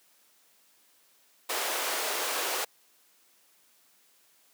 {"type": "high-pass noise", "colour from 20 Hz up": "pink", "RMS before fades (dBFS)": -31, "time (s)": [1.49, 2.65], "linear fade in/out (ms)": 10, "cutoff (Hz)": 430, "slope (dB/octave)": 24, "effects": ["white hiss -64 dBFS RMS until 4.53 s", "high-pass 200 Hz 12 dB/octave"]}